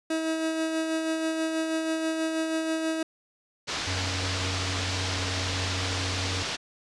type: tone with tremolo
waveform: 30% pulse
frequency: 320.8 Hz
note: E4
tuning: 47 cents flat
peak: -22 dBFS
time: 0.1-3.03 s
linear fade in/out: 5 ms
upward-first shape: sine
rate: 6.2 Hz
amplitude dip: 35%
type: low-pass noise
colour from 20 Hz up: white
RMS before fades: -32 dBFS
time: 3.67-6.57 s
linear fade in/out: 20 ms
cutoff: 5600 Hz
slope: 24 dB/octave
type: tone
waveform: square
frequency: 93 Hz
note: F#2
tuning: 9 cents sharp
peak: -31 dBFS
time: 3.87-6.43 s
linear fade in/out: 5 ms
effects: resampled to 24000 Hz